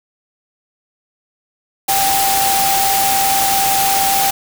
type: tone in noise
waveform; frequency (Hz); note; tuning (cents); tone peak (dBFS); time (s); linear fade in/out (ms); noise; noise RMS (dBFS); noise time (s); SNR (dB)
sine; 784; G5; 0; -15; 1.88-4.31; 10; white; -17; 1.88-4.31; -1
effects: none